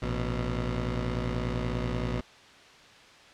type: tone pair together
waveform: 15% pulse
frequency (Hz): 56.58 / 123.47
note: A1 / B2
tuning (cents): +49 / 0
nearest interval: octave + major second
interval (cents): 1351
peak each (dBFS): -24 / -26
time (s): 0.02-2.21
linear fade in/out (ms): 5
effects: white hiss -52 dBFS RMS until 3.33 s + low-pass 4000 Hz 12 dB/octave